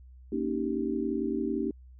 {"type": "chord", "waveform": "sine", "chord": "Eb dominant seventh", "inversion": "second", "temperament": "just", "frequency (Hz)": [233.3, 280, 311.1, 388.9], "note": ["Bb3", "Db4", "Eb4", "G4"], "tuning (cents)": [2, 18, 0, -14], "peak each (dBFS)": -33, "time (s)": [0.32, 1.71], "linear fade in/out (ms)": 5, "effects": ["added 63 Hz sine -48 dBFS peak until 1.99 s"]}